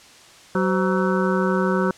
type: harmonic tone with a mistuned harmonic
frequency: 188 Hz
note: F#3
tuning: 28 cents sharp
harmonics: 1 / 2 / 3 / 5 / 6 / 7 / 8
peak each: -21 / -23 / -26 / -29 / -32 / -29 / -29 dBFS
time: 0.55-1.91 s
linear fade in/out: 2 ms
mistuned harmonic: 3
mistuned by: -140 cents
effects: white hiss -47 dBFS RMS until 1.97 s + low-pass 7000 Hz 12 dB/octave